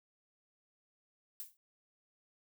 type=noise with exponential decay; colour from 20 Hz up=violet; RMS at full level=-40 dBFS; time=1.4-1.57 s; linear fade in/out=0 ms; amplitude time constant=36 ms; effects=none